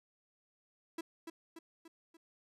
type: tone with echo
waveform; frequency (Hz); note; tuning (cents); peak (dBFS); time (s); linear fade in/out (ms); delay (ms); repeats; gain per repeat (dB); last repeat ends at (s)
45% pulse; 329.6; E4; 0; -38; 0.98-1.01; 5; 290; 4; -5; 2.17
effects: resampled to 32000 Hz